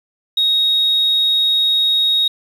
sine tone, 3760 Hz, A#7, 14 cents sharp, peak -11 dBFS, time 0.37-2.28 s, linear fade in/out 5 ms, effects tanh soft clip ceiling -8 dBFS + 7-bit

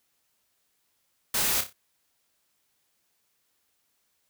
white noise with echo, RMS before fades -26 dBFS, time 1.34-1.61 s, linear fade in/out 5 ms, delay 30 ms, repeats 4, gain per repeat -8 dB, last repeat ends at 1.73 s, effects white hiss -73 dBFS RMS until 4.29 s

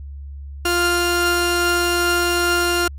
sawtooth tone pair together, 349.2 / 1399.2 Hz, F4 / F6, 0 / +3 cents, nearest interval 2 octaves, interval 2403 cents, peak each -15 dBFS, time 0.65-2.88 s, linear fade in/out 5 ms, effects added 70 Hz sine -30 dBFS peak until 2.98 s + MP3 64 kbps

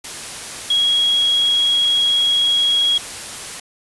sine tone in noise, 3308 Hz, G#7, 8 cents flat, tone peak -13 dBFS, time 0.7-2.98 s, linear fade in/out 5 ms, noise white, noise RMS -30 dBFS, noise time 0.04-3.6 s, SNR +14 dB, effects resampled to 24000 Hz

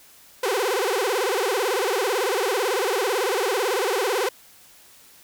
sawtooth tone with vibrato, 440 Hz, A4, in tune, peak -17 dBFS, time 0.43-4.29 s, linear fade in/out 5 ms, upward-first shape sine, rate 18 Hz, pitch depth 300 cents each way, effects white hiss -51 dBFS RMS until 5.23 s

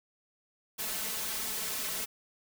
white noise with comb filter, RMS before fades -35 dBFS, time 0.78-2.06 s, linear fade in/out 20 ms, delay 4.6 ms, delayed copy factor +0.95, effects none

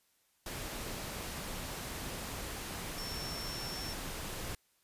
sine tone in noise, 5430 Hz, F8, 50 cents flat, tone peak -42 dBFS, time 2.98-3.93 s, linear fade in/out 2 ms, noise pink, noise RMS -41 dBFS, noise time 0.46-4.55 s, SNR -4 dB, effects white hiss -73 dBFS RMS until 4.83 s + resampled to 32000 Hz

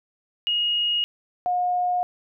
sine tone pair in turn, 2874 / 718.5 Hz, F7 / F5, +49 / +49 cents, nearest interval 2 octaves, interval 2400 cents, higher first, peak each -20 dBFS, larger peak neither, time 0.47-1.04 / 1.46-2.03 s, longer neither, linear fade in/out 0 ms, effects none

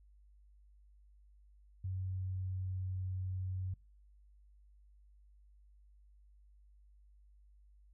sine tone with pitch glide, 93.7 to 93.16 Hz, F#2 to F#2, +22 to +12 cents, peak -36 dBFS, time 1.84-3.74 s, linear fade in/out 5 ms, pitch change -10 cents, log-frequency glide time 1.98-3.01 s, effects noise-tail reverb RT60 0.3 s tail -23 dB re dry + added 50 Hz sine -60 dBFS peak until 7.93 s

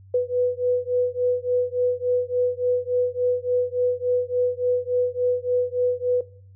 sine beating tone pair, 493.5 / 497 Hz, B4 / B4, -1 / +11 cents, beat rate 3.5 Hz, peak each -22 dBFS, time 0.14-6.21 s, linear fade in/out 5 ms, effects noise-tail reverb RT60 0.5 s tail -19 dB re dry + added 96 Hz sine -45 dBFS peak until 6.55 s

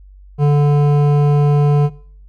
sine tone with hard clipping, 145.7 Hz, D3, 13 cents flat, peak -11 dBFS, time 0.38-1.9 s, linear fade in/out 50 ms, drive 12 dB, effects noise-tail reverb RT60 0.6 s tail -22 dB re dry + added 48 Hz sine -38 dBFS peak until 2.28 s

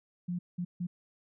sine tone bursts at uneven times, 176.6 Hz, F3, 20 cents sharp, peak -31 dBFS, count 3, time 0.28-0.39 / 0.58-0.65 / 0.8-0.87 s, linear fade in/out 10 ms, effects none

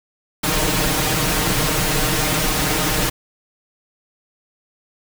pink noise with comb filter, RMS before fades -19 dBFS, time 0.43-3.1 s, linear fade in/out 10 ms, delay 6.5 ms, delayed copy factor +1, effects none

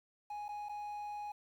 triangle tone with dropouts, 830.6 Hz, G#5, in tune, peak -38 dBFS, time 0.3-1.32 s, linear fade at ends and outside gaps 5 ms, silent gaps 0.483-0.489 / 0.687-0.693 s, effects 11-bit

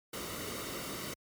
pink noise with comb filter, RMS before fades -40 dBFS, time 0.13-1.14 s, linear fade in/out 5 ms, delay 1.2 ms, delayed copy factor -0.55, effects high-pass 60 Hz 12 dB/octave + MP3 96 kbps

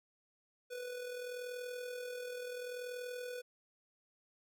square tone with amplitude modulation, 493.9 Hz, B4, in tune, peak -40 dBFS, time 0.7-3.42 s, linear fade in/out 20 ms, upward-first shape sine, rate 40.7 Hz, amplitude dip 45%, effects none

